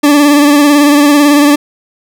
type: tone with vibrato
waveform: 40% pulse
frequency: 290.6 Hz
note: D4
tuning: 18 cents flat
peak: -3 dBFS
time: 0.03-1.56 s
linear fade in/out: 10 ms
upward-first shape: sine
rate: 18 Hz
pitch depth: 40 cents each way
effects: none